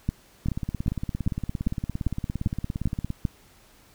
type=two click trains; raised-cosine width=5 ms; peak=-11 / -16 dBFS; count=9 / 47; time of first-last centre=0.09-3.252 / 0.46-3.104 s; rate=2.53 / 17.4 Hz; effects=pink hiss -56 dBFS RMS until 3.94 s